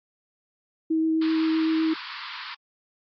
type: tone with vibrato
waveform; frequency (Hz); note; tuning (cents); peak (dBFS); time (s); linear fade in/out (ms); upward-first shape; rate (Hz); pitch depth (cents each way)
sine; 320; D#4; +49; -20; 0.9-1.94; 10; sine; 7.8; 8
type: band-pass noise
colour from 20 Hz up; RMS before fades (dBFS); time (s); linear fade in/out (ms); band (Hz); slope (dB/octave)
pink; -37; 1.21-2.55; 10; 930 to 4900; 96
effects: AAC 64 kbps